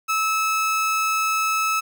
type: tone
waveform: 30% pulse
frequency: 1300 Hz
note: E6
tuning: 24 cents flat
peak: -17 dBFS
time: 0.08-1.81 s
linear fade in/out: 20 ms
effects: 9-bit